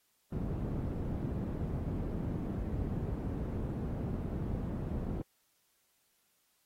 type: low-pass noise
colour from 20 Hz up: white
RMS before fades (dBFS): -36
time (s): 0.32-5.22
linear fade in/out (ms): 5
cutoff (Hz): 200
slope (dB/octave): 12
effects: white hiss -74 dBFS RMS until 6.65 s + AAC 48 kbps